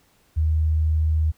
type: tone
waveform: sine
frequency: 78.4 Hz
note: D#2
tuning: 14 cents sharp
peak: -17 dBFS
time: 0.36-1.32 s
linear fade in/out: 20 ms
effects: pink hiss -61 dBFS RMS until 1.37 s